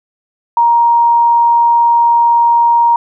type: tone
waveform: sine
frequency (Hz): 939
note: A#5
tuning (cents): +12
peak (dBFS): -6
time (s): 0.57-2.96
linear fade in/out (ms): 2
effects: none